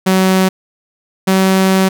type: tone pair in turn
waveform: sawtooth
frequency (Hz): 188.2 / 190.06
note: F#3 / F#3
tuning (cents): +30 / +47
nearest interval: unison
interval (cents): 17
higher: second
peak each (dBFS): -5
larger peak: neither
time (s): 0.06-0.49 / 1.27-1.89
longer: second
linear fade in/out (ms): 10
effects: none